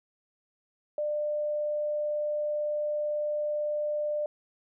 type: tone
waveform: sine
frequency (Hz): 597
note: D5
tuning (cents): +28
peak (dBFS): -27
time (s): 0.98-4.26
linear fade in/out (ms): 2
effects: none